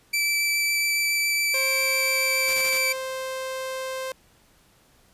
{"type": "tone with vibrato", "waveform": "sawtooth", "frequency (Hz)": 2322, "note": "D7", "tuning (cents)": -20, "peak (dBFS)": -18, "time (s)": [0.13, 2.93], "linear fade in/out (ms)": 10, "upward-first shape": "triangle", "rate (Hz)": 7.2, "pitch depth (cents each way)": 8}
{"type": "tone with pitch glide", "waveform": "sawtooth", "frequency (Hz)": [532, 523.2], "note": ["C5", "C5"], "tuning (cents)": [29, 0], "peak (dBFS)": -25, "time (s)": [1.54, 4.12], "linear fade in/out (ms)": 2, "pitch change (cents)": -29, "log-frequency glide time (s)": [1.74, 3.12]}
{"type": "noise bursts", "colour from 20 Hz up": "white", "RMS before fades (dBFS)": -33, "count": 4, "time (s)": [2.48, 2.775], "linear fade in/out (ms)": 0, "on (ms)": 52, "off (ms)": 29}
{"effects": ["pink hiss -59 dBFS RMS until 5.13 s", "resampled to 32000 Hz"]}